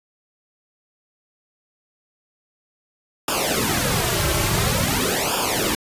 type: noise with flanger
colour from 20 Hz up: pink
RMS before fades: -21 dBFS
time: 3.28-5.75 s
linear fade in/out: 2 ms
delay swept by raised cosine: 0.49 to 4.19 ms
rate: 0.48 Hz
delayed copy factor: -0.9
effects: resampled to 32000 Hz